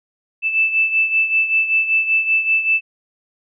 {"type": "beating tone pair", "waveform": "sine", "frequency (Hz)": [2637, 2642.2], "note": ["E7", "E7"], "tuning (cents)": [0, 3], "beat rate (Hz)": 5.2, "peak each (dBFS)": [-15, -21], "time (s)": [0.42, 2.81], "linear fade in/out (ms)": 50, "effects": []}